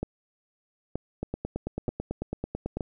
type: two click trains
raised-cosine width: 2 ms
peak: -16 / -17 dBFS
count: 4 / 15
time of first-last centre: 0.03-2.808 / 1.23-2.77 s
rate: 1.08 / 9.09 Hz
effects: none